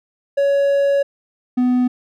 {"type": "tone pair in turn", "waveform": "triangle", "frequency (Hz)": [560, 249.5], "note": ["C#5", "B3"], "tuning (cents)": [18, 18], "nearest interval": "octave + major second", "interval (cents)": 1400, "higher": "first", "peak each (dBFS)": -11, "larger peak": "neither", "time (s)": [[0.37, 1.03], [1.57, 1.88]], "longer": "first", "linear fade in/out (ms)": 10, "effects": []}